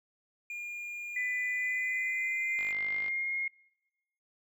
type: tone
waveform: triangle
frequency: 2416 Hz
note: D7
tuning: 48 cents sharp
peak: -35 dBFS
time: 0.5-2.72 s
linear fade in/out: 2 ms
type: tone with pitch glide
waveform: sine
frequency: 2000 to 2144 Hz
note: B6 to C7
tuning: +21 to +42 cents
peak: -30 dBFS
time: 1.16-3.48 s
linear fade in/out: 5 ms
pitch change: +121 cents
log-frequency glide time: 1.54-3.35 s
type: click train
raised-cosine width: 0.3 ms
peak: -30 dBFS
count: 26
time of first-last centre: 2.59-3.082 s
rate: 50.8 Hz
effects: noise-tail reverb RT60 1.0 s tail -25 dB re dry